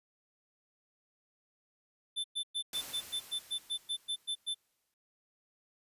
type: tone bursts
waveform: square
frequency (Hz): 3531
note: A7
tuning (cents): +5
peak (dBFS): -33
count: 13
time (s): 2.16-4.546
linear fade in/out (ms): 20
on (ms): 82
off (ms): 110
type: noise with exponential decay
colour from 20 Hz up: white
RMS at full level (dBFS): -42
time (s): 2.73-4.94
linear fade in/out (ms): 2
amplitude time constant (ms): 480
effects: resampled to 32000 Hz